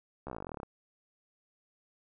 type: slowing click train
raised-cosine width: 1 ms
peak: -26 dBFS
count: 18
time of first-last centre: 0.27-0.632 s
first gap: 14 ms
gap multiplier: 1.05
effects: none